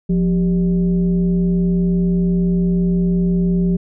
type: tone with frequency modulation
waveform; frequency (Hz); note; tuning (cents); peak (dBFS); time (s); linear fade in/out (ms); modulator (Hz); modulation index
sine; 177.2; F3; +25; -13; 0.09-3.77; 10; 217; 0.55
effects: none